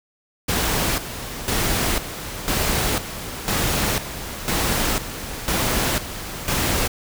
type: noise with tremolo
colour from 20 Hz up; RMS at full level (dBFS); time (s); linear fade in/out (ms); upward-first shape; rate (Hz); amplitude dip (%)
pink; -21; 0.48-6.88; 10; square; 1; 70
effects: none